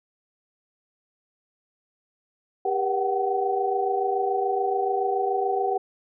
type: tone cluster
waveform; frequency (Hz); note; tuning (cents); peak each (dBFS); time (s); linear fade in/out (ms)
sine; 396 / 478.4 / 733 / 760; G4 / A#4 / F#5 / F#5; +18 / +45 / -16 / +46; -26 / -30 / -31 / -25; 2.65-5.78; 5
effects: none